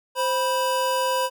square tone pair together, 523.2 / 982 Hz, C5 / B5, 0 / -10 cents, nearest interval major seventh, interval 1090 cents, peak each -25 / -24 dBFS, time 0.15-1.3 s, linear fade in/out 50 ms, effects none

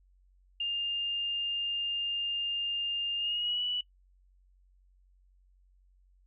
sine tone with pitch glide, 2809 to 2952 Hz, F7 to F#7, +9 to -5 cents, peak -29 dBFS, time 0.6-3.81 s, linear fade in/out 5 ms, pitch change +86 cents, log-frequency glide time 3.17-3.63 s, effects noise-tail reverb RT60 0.1 s tail -20 dB re dry + added 46 Hz sine -61 dBFS peak until 6.26 s

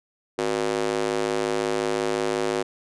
square tone with high-pass filter, 52.8 Hz, G#1, 29 cents sharp, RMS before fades -25 dBFS, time 0.38-2.63 s, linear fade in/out 10 ms, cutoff 390 Hz, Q 2.3, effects resampled to 22050 Hz

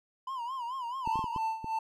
triangle tone with vibrato, 1000 Hz, B5, 21 cents sharp, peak -32 dBFS, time 0.27-1.38 s, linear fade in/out 5 ms, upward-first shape sine, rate 4.6 Hz, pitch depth 130 cents each way
triangle tone with tremolo, 890 Hz, A5, 20 cents sharp, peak -26 dBFS, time 1.05-1.79 s, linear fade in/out 5 ms, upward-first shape sine, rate 3.1 Hz, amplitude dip 80%
clicks, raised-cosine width 3 ms, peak -27 dBFS, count 6, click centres 1.075 / 1.157 / 1.192 / 1.242 / 1.362 / 1.644 s
effects none

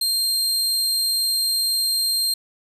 sawtooth tone, 4186 Hz, C8, in tune, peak -16 dBFS, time 0.01-2.34 s, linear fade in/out 5 ms, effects resampled to 32000 Hz + 8-bit

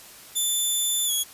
10% pulse tone with pitch glide, 3520 to 3340 Hz, A7 to G#7, 0 to +9 cents, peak -15 dBFS, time 0.35-1.24 s, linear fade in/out 20 ms, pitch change -91 cents, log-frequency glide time 1.06-1.11 s, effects white hiss -46 dBFS RMS until 1.33 s + resampled to 32000 Hz

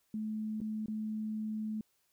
sine tone with dropouts, 216.1 Hz, A3, 31 cents flat, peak -34 dBFS, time 0.14-1.81 s, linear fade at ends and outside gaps 2 ms, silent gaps 0.604-0.614 / 0.86-0.882 s, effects white hiss -75 dBFS RMS until 2.12 s

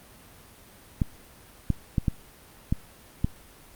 clicks, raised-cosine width 5 ms, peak -10 dBFS, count 6, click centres 1.018 / 1.703 / 1.982 / 2.082 / 2.725 / 3.245 s, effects pink hiss -51 dBFS RMS until 3.75 s + Opus 32 kbps

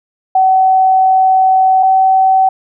sine tone pair in turn, 757 / 761.8 Hz, F#5 / G5, +39 / -50 cents, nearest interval unison, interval 11 cents, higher second, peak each -6 dBFS, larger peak neither, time 0.35-1.83 / 1.83-2.49 s, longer first, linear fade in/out 5 ms, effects none

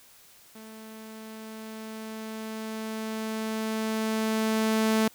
sawtooth tone with level ramp, 219.8 Hz, A3, 2 cents flat, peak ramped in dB -40 to -17 dBFS, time 0.55-5.08 s, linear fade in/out 5 ms, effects white hiss -55 dBFS RMS until 5.14 s

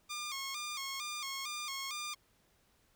10% pulse tone with vibrato, 1143 Hz, D6, 47 cents flat, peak -30 dBFS, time 0.09-2.15 s, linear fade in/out 20 ms, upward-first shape square, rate 2.2 Hz, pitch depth 87 cents each way, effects pink hiss -71 dBFS RMS until 2.95 s

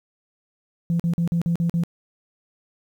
sine tone bursts, 169.6 Hz, E3, 50 cents sharp, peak -17 dBFS, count 7, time 0.9-1.836 s, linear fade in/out 0 ms, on 96 ms, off 44 ms, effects tanh soft clip ceiling -15 dBFS + 9-bit

